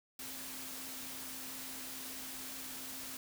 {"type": "tone in noise", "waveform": "sine", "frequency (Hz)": 261.6, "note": "C4", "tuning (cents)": 0, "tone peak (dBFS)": -54, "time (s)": [0.19, 3.17], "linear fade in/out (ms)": 2, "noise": "white", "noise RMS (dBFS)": -45, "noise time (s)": [0.19, 3.17], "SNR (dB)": -12, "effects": []}